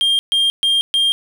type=tone bursts; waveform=triangle; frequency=3205 Hz; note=G7; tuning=38 cents sharp; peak=-11 dBFS; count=4; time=0.01-1.12 s; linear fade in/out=0 ms; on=180 ms; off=130 ms; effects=none